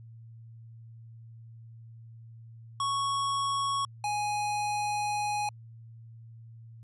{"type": "tone pair in turn", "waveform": "square", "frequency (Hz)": [1108.7, 831.6], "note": ["C#6", "G#5"], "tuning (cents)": [0, 2], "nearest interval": "perfect fourth", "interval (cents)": 498, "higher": "first", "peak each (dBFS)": [-28, -29], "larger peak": "first", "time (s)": [[2.8, 3.85], [4.04, 5.49]], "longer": "second", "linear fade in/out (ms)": 2, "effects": ["added 114 Hz sine -46 dBFS peak until 6.83 s", "resampled to 24000 Hz"]}